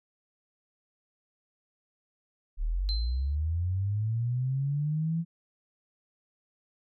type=linear sweep; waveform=sine; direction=up; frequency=34.65 to 169 Hz; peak=-26 dBFS; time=2.57-5.25 s; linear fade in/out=50 ms
type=tone with exponential decay; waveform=sine; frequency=4101 Hz; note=C8; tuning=36 cents flat; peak=-30 dBFS; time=2.89-3.35 s; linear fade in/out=0 ms; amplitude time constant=99 ms
effects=none